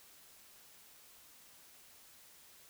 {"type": "silence", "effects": ["white hiss -60 dBFS RMS until 2.69 s"]}